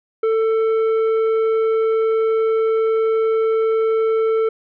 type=tone with tanh clipping; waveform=sine; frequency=444.7 Hz; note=A4; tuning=18 cents sharp; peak=-16 dBFS; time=0.23-4.49 s; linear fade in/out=5 ms; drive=8 dB; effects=none